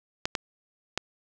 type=clicks; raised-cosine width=0.2 ms; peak=-9 dBFS; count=3; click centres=0.255 / 0.352 / 0.976 s; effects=none